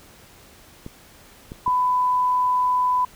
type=clicks; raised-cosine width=3 ms; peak=-21 dBFS; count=3; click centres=0.864 / 1.519 / 1.679 s
type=tone; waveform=sine; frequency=999 Hz; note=B5; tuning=20 cents sharp; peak=-17 dBFS; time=1.66-3.05 s; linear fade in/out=5 ms
effects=pink hiss -49 dBFS RMS until 3.15 s